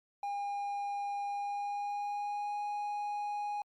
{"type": "tone with pitch glide", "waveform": "triangle", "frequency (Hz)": [809, 826.5], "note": ["G#5", "G#5"], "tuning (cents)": [-46, -9], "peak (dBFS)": -32, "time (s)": [0.23, 3.62], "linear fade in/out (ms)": 2, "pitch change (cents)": 37, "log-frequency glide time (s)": [1.25, 2.63], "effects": ["Opus 48 kbps"]}